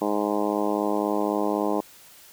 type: harmonic tone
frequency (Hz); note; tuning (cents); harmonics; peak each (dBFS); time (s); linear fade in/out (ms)
103.83; G#2; 0; 2 / 3 / 4 / 5 / 6 / 7 / 8 / 9 / 10; -31 / -27 / -29 / -31 / -31 / -34 / -32 / -35 / -35; 0.01-1.81; 10
effects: white hiss -50 dBFS RMS until 2.32 s